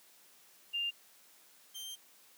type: tone pair in turn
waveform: sine / sawtooth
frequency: 2799 / 3152 Hz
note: F7 / G7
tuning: +3 / +9 cents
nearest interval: major second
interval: 206 cents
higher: second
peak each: -32 / -39 dBFS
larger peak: first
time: 0.73-0.91 / 1.74-1.96 s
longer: second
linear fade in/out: 20 ms
effects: white hiss -62 dBFS RMS until 2.37 s + high-pass 200 Hz 12 dB/octave